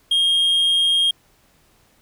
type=tone; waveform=triangle; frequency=3236 Hz; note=G#7; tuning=46 cents flat; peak=-13 dBFS; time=0.11-1.11 s; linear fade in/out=5 ms; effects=pink hiss -58 dBFS RMS until 2.01 s